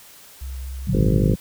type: tone with vibrato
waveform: sine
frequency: 65.41 Hz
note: C2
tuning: in tune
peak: -28 dBFS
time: 0.41-1.1 s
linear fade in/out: 10 ms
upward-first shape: triangle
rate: 4.6 Hz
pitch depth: 17 cents each way
type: chord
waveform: sine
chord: Bb augmented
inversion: none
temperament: equal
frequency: 116.54 / 146.83 / 185 Hz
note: Bb2 / D3 / F#3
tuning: 0 / 0 / 0 cents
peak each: -23 dBFS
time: 0.87-1.36 s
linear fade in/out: 10 ms
type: harmonic tone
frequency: 51.7 Hz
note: G#1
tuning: 7 cents flat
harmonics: 1 / 2 / 3 / 4 / 5 / 6 / 7 / 8 / 9 / 10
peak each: -21 / -24 / -26 / -27 / -28 / -29 / -29 / -30 / -31 / -31 dBFS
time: 0.93-1.35 s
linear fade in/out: 10 ms
effects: white hiss -46 dBFS RMS until 1.4 s